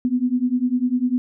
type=beating tone pair; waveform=sine; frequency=243.7 / 253.7 Hz; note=B3 / B3; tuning=-23 / +47 cents; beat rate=10 Hz; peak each=-21 / -20 dBFS; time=0.05-1.18 s; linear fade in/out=0 ms; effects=none